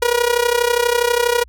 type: tone with amplitude modulation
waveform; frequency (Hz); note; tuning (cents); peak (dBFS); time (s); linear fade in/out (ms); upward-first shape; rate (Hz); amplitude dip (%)
sawtooth; 480; B4; -49; -7; 0.02-1.44; 5; sine; 32.3; 80
effects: added 60 Hz sine -42 dBFS peak until 1.48 s